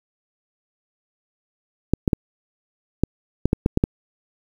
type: clicks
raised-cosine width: 3 ms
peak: -3 dBFS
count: 9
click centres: 1.936 / 2.078 / 2.132 / 3.036 / 3.456 / 3.531 / 3.661 / 3.774 / 3.839 s
effects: 7-bit